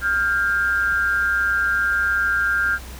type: tone pair together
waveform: sine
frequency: 1398.5 / 1600 Hz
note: F6 / G6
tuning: +2 / +35 cents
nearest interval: major second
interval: 233 cents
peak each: -20 dBFS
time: 0.01-2.79 s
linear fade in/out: 50 ms
effects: added 62 Hz sine -35 dBFS peak until 2.99 s + pink hiss -40 dBFS RMS until 2.99 s